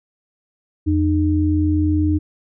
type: tone pair together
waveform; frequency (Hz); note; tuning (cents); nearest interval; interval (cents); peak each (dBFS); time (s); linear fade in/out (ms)
sine; 85.6 / 305; F2 / D#4; -34 / -34; octave + minor seventh; 2200; -17; 0.86-2.19; 20
effects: none